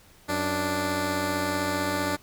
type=tone pair together; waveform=10% pulse; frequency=92.72 / 293.7 Hz; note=F#2 / D4; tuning=+4 / 0 cents; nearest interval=octave + minor sixth; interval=1996 cents; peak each=-23 / -18 dBFS; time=0.28-2.17 s; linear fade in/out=20 ms; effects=pink hiss -55 dBFS RMS until 2.22 s